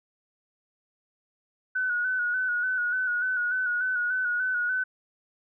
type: tone with vibrato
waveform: sine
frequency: 1480 Hz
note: F#6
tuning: in tune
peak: -24 dBFS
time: 1.75-4.84 s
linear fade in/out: 10 ms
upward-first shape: square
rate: 3.4 Hz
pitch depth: 36 cents each way
effects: none